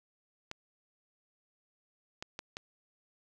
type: clicks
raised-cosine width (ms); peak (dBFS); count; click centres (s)
0.2; -22; 4; 0.514 / 2.225 / 2.391 / 2.569
effects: none